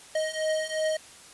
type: beating tone pair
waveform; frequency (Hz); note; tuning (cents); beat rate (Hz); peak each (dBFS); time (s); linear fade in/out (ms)
square; 625 / 627.8; D#5 / D#5; +8 / +15; 2.8; -31 / -29; 0.15-0.97; 5
effects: white hiss -49 dBFS RMS until 1.33 s + resampled to 24000 Hz